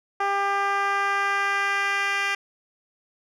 10% pulse tone with band-pass filter sweep, 398.5 Hz, G4, 28 cents sharp, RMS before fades -24 dBFS, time 0.2-2.35 s, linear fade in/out 5 ms, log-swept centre 860 to 2400 Hz, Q 1.2, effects none

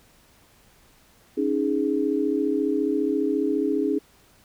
sine chord, C# suspended second, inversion none, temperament just, 277.2 / 311.8 / 415.8 Hz, C#4 / D#4 / G#4, 0 / +4 / +2 cents, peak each -25 dBFS, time 1.37-3.99 s, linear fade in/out 10 ms, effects pink hiss -57 dBFS RMS until 4.44 s

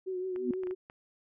sine tone with vibrato, 370 Hz, F#4, in tune, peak -32 dBFS, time 0.06-0.75 s, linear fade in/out 20 ms, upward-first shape triangle, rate 6.1 Hz, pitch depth 43 cents each way
sine tone with exponential growth, 246.9 Hz, B3, in tune, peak -24 dBFS, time 0.33-0.51 s, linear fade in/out 2 ms, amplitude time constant 38 ms
clicks, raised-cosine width 0.5 ms, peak -33 dBFS, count 6, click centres 0.361 / 0.536 / 0.635 / 0.671 / 0.71 / 0.899 s
effects none

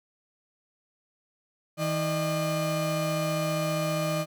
35% pulse tone pair together, 160 / 605 Hz, D#3 / D#5, +49 / -49 cents, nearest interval octave + major seventh, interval 2302 cents, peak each -27 / -27 dBFS, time 1.77-4.26 s, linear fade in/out 50 ms, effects none

